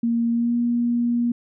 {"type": "tone with pitch glide", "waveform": "sine", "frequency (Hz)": [233.1, 238.3], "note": ["A#3", "A#3"], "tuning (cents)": [0, 38], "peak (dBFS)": -18, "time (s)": [0.03, 1.32], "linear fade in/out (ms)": 5, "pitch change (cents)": 38, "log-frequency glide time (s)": [0.31, 0.55], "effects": []}